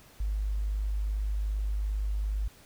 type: tone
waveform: sine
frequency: 51.3 Hz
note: G#1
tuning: 21 cents flat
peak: -27 dBFS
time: 0.2-2.48 s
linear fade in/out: 5 ms
effects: pink hiss -56 dBFS RMS until 2.65 s